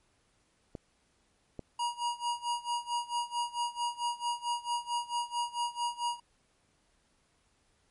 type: clicks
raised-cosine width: 2 ms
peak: -26 dBFS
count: 2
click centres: 0.752 / 1.593 s
type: tone with tremolo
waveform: square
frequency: 954 Hz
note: A#5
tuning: 40 cents sharp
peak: -29 dBFS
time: 1.79-6.2 s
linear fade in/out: 5 ms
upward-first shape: sine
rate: 4.5 Hz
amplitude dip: 90%
effects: pink hiss -71 dBFS RMS until 7.9 s + MP3 48 kbps